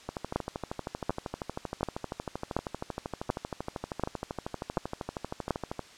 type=two click trains; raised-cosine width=1 ms; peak=-19 / -12 dBFS; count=74 / 8; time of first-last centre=0.09-5.793 / 0.36-5.507 s; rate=12.8 / 1.36 Hz; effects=white hiss -52 dBFS RMS until 5.97 s + low-pass 6000 Hz 12 dB/octave